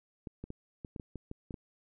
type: clicks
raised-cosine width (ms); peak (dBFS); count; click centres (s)
3; -28; 10; 0.272 / 0.44 / 0.504 / 0.848 / 0.962 / 0.998 / 1.157 / 1.314 / 1.508 / 1.542
effects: none